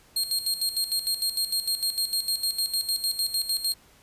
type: tone with tremolo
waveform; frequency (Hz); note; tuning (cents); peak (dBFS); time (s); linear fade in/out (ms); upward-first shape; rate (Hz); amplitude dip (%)
sawtooth; 4230; C8; +18; -20; 0.16-3.74; 5; square; 6.6; 70
effects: pink hiss -57 dBFS RMS until 4.02 s + resampled to 32000 Hz